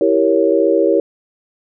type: chord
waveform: sine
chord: E diminished seventh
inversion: none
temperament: equal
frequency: 329.6 / 392 / 466.2 / 554.4 Hz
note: E4 / G4 / Bb4 / Db5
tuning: 0 / 0 / 0 / 0 cents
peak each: -16 dBFS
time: 0.01-1 s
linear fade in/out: 2 ms
effects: none